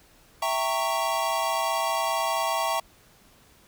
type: chord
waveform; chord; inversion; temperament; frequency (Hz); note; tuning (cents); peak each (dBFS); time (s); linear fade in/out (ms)
square; E diminished seventh; none; equal with one note detuned; 659.3 / 784 / 921.1 / 1108.7; E5 / G5 / Bb5 / Db6; 0 / 0 / -21 / 0; -30 / -32 / -30 / -30; 0.42-2.8; 5
effects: pink hiss -57 dBFS RMS until 3.67 s